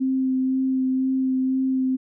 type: tone with vibrato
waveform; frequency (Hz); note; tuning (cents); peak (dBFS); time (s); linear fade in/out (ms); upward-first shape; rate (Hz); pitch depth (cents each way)
sine; 261.6; C4; 0; -19; 0-1.97; 20; sine; 2; 12
effects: none